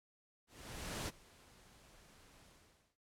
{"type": "noise with ADSR envelope", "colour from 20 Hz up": "pink", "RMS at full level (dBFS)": -41, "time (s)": [0.47, 2.97], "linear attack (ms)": 610, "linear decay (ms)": 29, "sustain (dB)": -22, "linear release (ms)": 500, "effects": ["low-pass 11000 Hz 12 dB/octave"]}